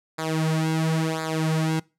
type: tone with flanger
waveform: sawtooth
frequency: 159.5 Hz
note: D#3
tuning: 43 cents sharp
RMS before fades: -24 dBFS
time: 0.18-1.8 s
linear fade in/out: 10 ms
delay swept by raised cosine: 0.34 to 4.64 ms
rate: 0.96 Hz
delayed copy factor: -0.85
effects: noise-tail reverb RT60 0.3 s tail -24 dB re dry + low-pass 11000 Hz 12 dB/octave